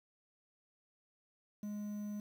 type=tone with quantisation; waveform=triangle; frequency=207.7 Hz; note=G#3; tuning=in tune; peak=-37 dBFS; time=1.63-2.2 s; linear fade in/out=2 ms; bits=10; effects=none